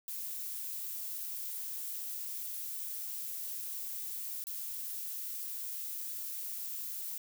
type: noise with dropouts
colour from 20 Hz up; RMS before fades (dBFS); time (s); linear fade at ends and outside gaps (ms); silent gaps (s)
violet; -40; 0.08-7.18; 1; 4.44-4.469
effects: none